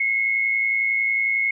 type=tone pair together; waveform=sine; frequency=2069 / 2180 Hz; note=C7 / C#7; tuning=-20 / -29 cents; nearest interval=minor second; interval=91 cents; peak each=-27 / -19 dBFS; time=0-1.51 s; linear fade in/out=5 ms; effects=none